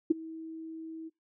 sine tone with ADSR envelope, 322.6 Hz, E4, 37 cents flat, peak -17 dBFS, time 0.1-1.1 s, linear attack 10 ms, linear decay 14 ms, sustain -22 dB, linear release 27 ms, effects noise-tail reverb RT60 0.2 s tail -25 dB re dry

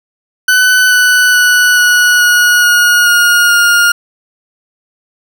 40% pulse tone with pitch steps, 1502 / 1489.9 / 1477.9 / 1466 / 1454.2 / 1442.5 / 1430.9 / 1419.3 Hz, F#6 / F#6 / F#6 / F#6 / F#6 / F#6 / F6 / F6, +26 / +12 / -2 / -16 / -30 / -44 / +42 / +28 cents, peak -5 dBFS, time 0.48-3.92 s, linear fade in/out 5 ms, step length 430 ms, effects none

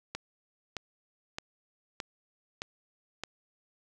click train, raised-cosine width 0.2 ms, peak -18 dBFS, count 6, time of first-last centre 0.15-3.236 s, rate 1.62 Hz, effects none

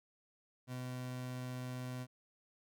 30% pulse tone, 126.3 Hz, B2, 39 cents sharp, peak -38 dBFS, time 0.67-2.07 s, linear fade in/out 50 ms, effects none

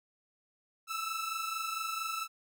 sawtooth tone pair together, 1308 / 1332.4 Hz, E6 / E6, -14 / +18 cents, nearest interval unison, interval 32 cents, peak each -33 / -34 dBFS, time 0.87-2.28 s, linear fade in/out 50 ms, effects none

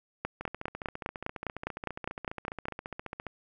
two click trains, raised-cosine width 0.5 ms, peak -22 / -16 dBFS, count 43 / 13, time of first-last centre 0.41-3.267 / 0.25-2.684 s, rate 14.7 / 4.93 Hz, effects none

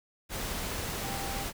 sine tone in noise, 789 Hz, G5, 11 cents sharp, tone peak -40 dBFS, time 1-1.47 s, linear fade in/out 50 ms, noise pink, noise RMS -35 dBFS, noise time 0.29-1.53 s, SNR -8 dB, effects none

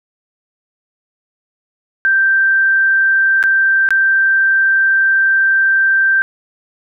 sine tone with dropouts, 1568 Hz, G6, in tune, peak -9 dBFS, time 2.05-6.22 s, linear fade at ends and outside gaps 0 ms, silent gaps 3.428-3.438 / 3.889-3.906 s, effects none

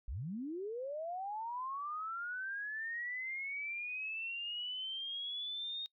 sine linear sweep, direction up, 43 to 3721 Hz, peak -38 dBFS, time 0.08-5.86 s, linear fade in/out 0 ms, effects noise-tail reverb RT60 0.1 s tail -25 dB re dry

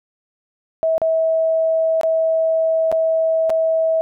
sine tone with dropouts, 647 Hz, E5, 32 cents flat, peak -14 dBFS, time 0.83-4.01 s, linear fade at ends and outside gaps 0 ms, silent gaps 0.98-1.017 / 2.012-2.033 / 2.916-2.925 / 3.496-3.502 s, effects none

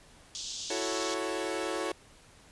white band-pass noise, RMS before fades -39 dBFS, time 0.35-1.14 s, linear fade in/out 0 ms, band 3100 to 7100 Hz, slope 48 dB/octave
sawtooth chord, F# minor seventh, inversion third, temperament equal, 329.6 / 370 / 440 / 554.4 Hz, E4 / F#4 / A4 / C#5, 0 / 0 / 0 / 0 cents, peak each -33 dBFS, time 0.7-1.92 s, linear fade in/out 5 ms
effects pink hiss -57 dBFS RMS until 2.51 s + resampled to 24000 Hz

